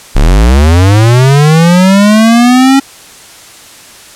square linear sweep, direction up, 30.67 to 275.2 Hz, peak -3 dBFS, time 0.15-2.8 s, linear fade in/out 10 ms, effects white hiss -33 dBFS RMS until 4.15 s + low-pass 10000 Hz 12 dB/octave

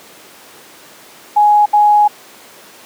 sine tone bursts at uneven times, 834 Hz, G#5, 7 cents sharp, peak -6 dBFS, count 2, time 1.36-1.66 / 1.73-2.08 s, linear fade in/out 10 ms, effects pink hiss -39 dBFS RMS until 2.85 s + high-pass 300 Hz 12 dB/octave

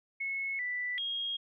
sine tone with pitch steps, 2189 / 1977 / 3261 Hz, C#7 / B6 / G#7, -22 / +1 / -32 cents, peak -32 dBFS, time 0.2-1.37 s, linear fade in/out 10 ms, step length 390 ms, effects none

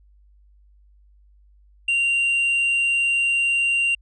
triangle tone, 2769 Hz, F7, 15 cents flat, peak -16 dBFS, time 1.88-3.95 s, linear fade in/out 5 ms, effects added 50 Hz sine -51 dBFS peak until 4.01 s + resampled to 24000 Hz

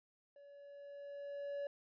triangle tone with level ramp, 568 Hz, C#5, 42 cents sharp, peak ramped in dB -55 to -36 dBFS, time 0.36-1.67 s, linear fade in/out 2 ms, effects resampled to 11025 Hz

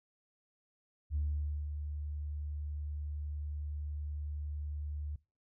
sine tone with ADSR envelope, 74.1 Hz, D2, 16 cents sharp, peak -29 dBFS, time 1.1-5.16 s, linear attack 53 ms, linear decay 520 ms, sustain -7 dB, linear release 5 ms, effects noise-tail reverb RT60 0.3 s tail -22 dB re dry + tanh soft clip ceiling -26 dBFS

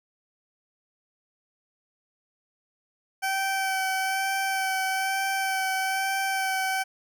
20% pulse tone with vibrato, 769 Hz, G5, 33 cents flat, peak -20 dBFS, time 3.22-6.84 s, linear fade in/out 20 ms, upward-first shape sine, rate 1.1 Hz, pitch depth 16 cents each way, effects none

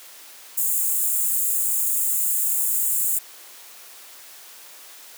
white high-pass noise, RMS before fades -22 dBFS, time 0.57-3.19 s, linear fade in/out 10 ms, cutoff 6900 Hz, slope 96 dB/octave, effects white hiss -44 dBFS RMS until 5.17 s + high-pass 400 Hz 12 dB/octave

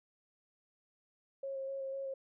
sine tone with vibrato, 541 Hz, C#5, 42 cents flat, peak -37 dBFS, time 1.43-2.14 s, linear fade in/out 5 ms, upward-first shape square, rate 4 Hz, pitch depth 13 cents each way, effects none

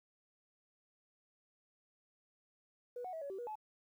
sine tone with pitch steps, 489.2 / 737 / 646 / 563 / 385 / 481.1 / 858 Hz, B4 / F#5 / E5 / C#5 / G4 / B4 / A5, -16 / -7 / -35 / +27 / -31 / -45 / -44 cents, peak -40 dBFS, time 2.96-3.555 s, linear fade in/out 5 ms, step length 85 ms, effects tanh soft clip ceiling -36 dBFS + 12-bit

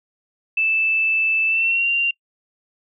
sine tone with pitch glide, 2637 to 2771 Hz, E7 to F7, 0 to -14 cents, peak -16 dBFS, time 0.57-2.11 s, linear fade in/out 5 ms, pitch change +86 cents, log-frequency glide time 1.47-1.88 s, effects noise-tail reverb RT60 0.1 s tail -26 dB re dry

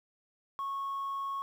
sine tone, 1100 Hz, C#6, 14 cents flat, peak -31 dBFS, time 0.59-1.42 s, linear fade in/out 0 ms, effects tanh soft clip ceiling -31 dBFS + 10-bit

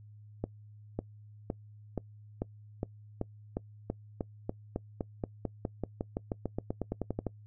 accelerating click train, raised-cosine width 2 ms, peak -19 dBFS, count 29, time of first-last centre 0.44-7.267 s, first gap 550 ms, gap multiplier 0.93, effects noise-tail reverb RT60 0.1 s tail -22 dB re dry + added 105 Hz sine -50 dBFS peak until 7.46 s

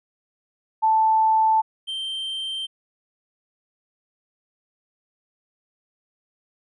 sine / triangle tone pair in turn, 880 / 3136 Hz, A5 / G7, 0 / 0 cents, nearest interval octave + minor seventh, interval 2200 cents, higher second, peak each -15 / -25 dBFS, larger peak first, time 0.82-1.62 / 1.87-2.67 s, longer neither, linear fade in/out 20 ms, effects resampled to 24000 Hz

